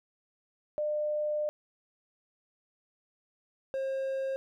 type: tone pair in turn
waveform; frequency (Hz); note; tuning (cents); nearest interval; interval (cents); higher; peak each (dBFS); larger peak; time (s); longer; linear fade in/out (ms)
sine / triangle; 601 / 535.4; D5 / C5; +40 / +40; major second; 200; first; -28; neither; 0.78-1.49 / 3.74-4.36; first; 0
effects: none